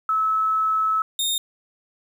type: tone pair in turn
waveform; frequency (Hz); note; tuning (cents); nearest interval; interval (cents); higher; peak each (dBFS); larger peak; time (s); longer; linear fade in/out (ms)
sine / sawtooth; 1299 / 3674; E6 / A#7; -26 / -26; octave + tritone; 1800; second; -18; neither; 0.09-1.02 / 1.19-1.38; first; 2
effects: 9-bit